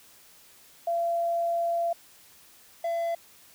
sine / triangle tone pair in turn, 681 / 675.1 Hz, F5 / E5, -44 / +41 cents, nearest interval unison, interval 15 cents, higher first, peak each -24 dBFS, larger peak neither, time 0.87-1.93 / 2.84-3.15 s, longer first, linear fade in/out 5 ms, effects white hiss -55 dBFS RMS until 3.54 s

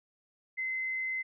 sine tone, 2056 Hz, C7, 31 cents flat, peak -31 dBFS, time 0.57-1.23 s, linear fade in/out 20 ms, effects none

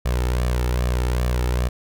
sawtooth tone with flanger, 61.4 Hz, B1, 9 cents flat, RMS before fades -21 dBFS, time 0.05-1.69 s, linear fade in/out 10 ms, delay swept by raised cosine 1.7 to 2.28 ms, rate 2.5 Hz, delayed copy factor +0.55, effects none

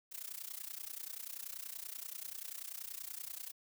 blue noise with amplitude modulation, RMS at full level -42 dBFS, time 0.11-3.52 s, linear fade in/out 20 ms, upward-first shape sine, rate 30.4 Hz, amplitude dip 90%, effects none

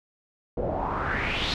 pink noise with low-pass filter sweep, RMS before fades -28 dBFS, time 0.57-1.54 s, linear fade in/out 2 ms, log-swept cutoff 490 to 4200 Hz, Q 4.1, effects none

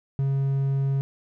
triangle tone, 136.9 Hz, C#3, 21 cents flat, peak -19 dBFS, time 0.19-1.01 s, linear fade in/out 0 ms, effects none

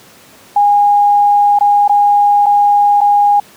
sine tone with dropouts, 819 Hz, G#5, 24 cents flat, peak -6 dBFS, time 0.56-3.4 s, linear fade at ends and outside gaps 5 ms, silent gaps 1.589-1.608 / 1.879-1.894 / 2.46-2.464 / 3.007-3.013 s, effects pink hiss -41 dBFS RMS until 3.56 s + high-pass 150 Hz 12 dB/octave

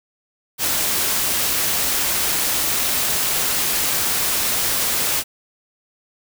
white noise with amplitude modulation, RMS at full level -19 dBFS, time 0.58-5.24 s, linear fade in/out 50 ms, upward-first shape sine, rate 250 Hz, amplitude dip 25%, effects none

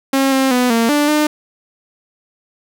sawtooth tone with pitch steps, 270.4 / 266.3 / 248.8 / 229.8 / 293.4 / 301.4 Hz, C#4 / C4 / B3 / A#3 / D4 / D4, -43 / +31 / +13 / -25 / -2 / +45 cents, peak -8 dBFS, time 0.13-1.27 s, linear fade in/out 5 ms, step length 190 ms, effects none

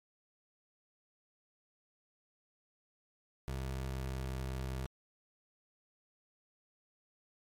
25% pulse tone with pitch glide, 65.8 to 65.16 Hz, C2 to C2, +10 to -7 cents, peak -33 dBFS, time 3.48-4.86 s, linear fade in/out 0 ms, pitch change -17 cents, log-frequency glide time 3.75-4.33 s, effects MP3 96 kbps

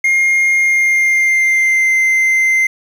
triangle tone with pitch glide, 2129 to 2079 Hz, C7 to C7, +30 to -12 cents, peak -8 dBFS, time 0.04-2.67 s, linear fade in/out 5 ms, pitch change -42 cents, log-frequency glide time 0.57-1.95 s, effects 7-bit

